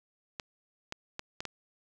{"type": "clicks", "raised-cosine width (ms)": 0.2, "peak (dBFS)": -19, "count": 5, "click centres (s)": [0.398, 0.924, 1.194, 1.405, 1.453], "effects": []}